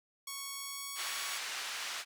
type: tone with pitch glide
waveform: 5% pulse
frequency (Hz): 1108.7 to 1120.9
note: C#6 to C#6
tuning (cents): 0 to +19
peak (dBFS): -28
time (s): 0.27-1.38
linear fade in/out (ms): 5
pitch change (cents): +19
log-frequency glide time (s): 0.55-1.26
type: band-pass noise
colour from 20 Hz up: pink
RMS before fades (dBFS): -40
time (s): 0.95-2.05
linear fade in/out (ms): 50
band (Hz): 1400 to 6900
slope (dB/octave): 12
effects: none